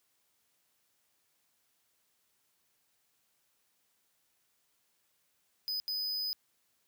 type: tone bursts at uneven times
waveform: square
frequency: 5000 Hz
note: D#8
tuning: 8 cents sharp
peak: -33 dBFS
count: 2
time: 5.68-5.8 / 5.88-6.33 s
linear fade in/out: 0 ms
effects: white hiss -75 dBFS RMS until 6.87 s + high-pass 60 Hz 12 dB/octave